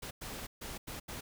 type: noise bursts at uneven times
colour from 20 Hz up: pink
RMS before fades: -43 dBFS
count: 5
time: 0.02-0.11 / 0.21-0.47 / 0.61-0.78 / 0.87-1 / 1.08-1.21 s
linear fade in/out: 10 ms
effects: none